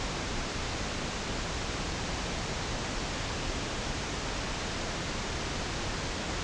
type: low-pass noise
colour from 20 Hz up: pink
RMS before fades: -34 dBFS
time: 0-6.43 s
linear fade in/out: 0 ms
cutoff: 7200 Hz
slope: 48 dB/octave
effects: none